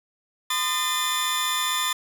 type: tone cluster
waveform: sawtooth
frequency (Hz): 1025 / 1224 / 1794 / 3513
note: C6 / D#6 / A6 / A7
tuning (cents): -36 / -29 / +33 / -3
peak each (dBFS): -25 / -26 / -28 / -23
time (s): 0.5-1.93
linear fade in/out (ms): 5
effects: none